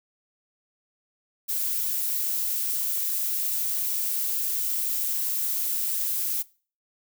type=noise; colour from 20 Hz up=violet; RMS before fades=-27 dBFS; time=1.48-6.43 s; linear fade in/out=20 ms; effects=noise-tail reverb RT60 0.4 s tail -22 dB re dry